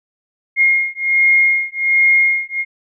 sine beating tone pair, 2139 / 2140.3 Hz, C7 / C7, +38 / +39 cents, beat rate 1.3 Hz, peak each -14 dBFS, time 0.56-2.65 s, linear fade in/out 50 ms, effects none

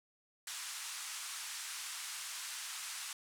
white band-pass noise, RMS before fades -44 dBFS, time 0.47-3.13 s, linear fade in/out 2 ms, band 1000 to 9800 Hz, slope 24 dB/octave, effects none

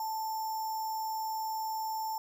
sine tone with sample-and-hold, 880 Hz, A5, in tune, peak -32 dBFS, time 0-2.18 s, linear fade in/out 2 ms, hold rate 6300 Hz, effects none

